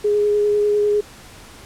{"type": "tone with vibrato", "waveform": "sine", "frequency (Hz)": 415.3, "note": "G#4", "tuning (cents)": 0, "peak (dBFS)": -14, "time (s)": [0.04, 1.01], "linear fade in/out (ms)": 10, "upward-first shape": "triangle", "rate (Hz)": 10, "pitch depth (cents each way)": 14, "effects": ["pink hiss -42 dBFS RMS until 1.65 s", "low-pass 11000 Hz 12 dB/octave"]}